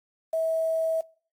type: tone with quantisation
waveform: sine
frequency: 648 Hz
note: E5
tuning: 30 cents flat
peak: -23 dBFS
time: 0.33-1.01 s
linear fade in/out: 5 ms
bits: 8
effects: noise-tail reverb RT60 0.5 s tail -25 dB re dry + AAC 64 kbps